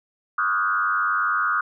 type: tone with frequency modulation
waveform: sine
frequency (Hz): 1331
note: E6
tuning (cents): +16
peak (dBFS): -19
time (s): 0.38-1.61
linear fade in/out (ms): 5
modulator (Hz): 95.7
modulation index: 1.9
effects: none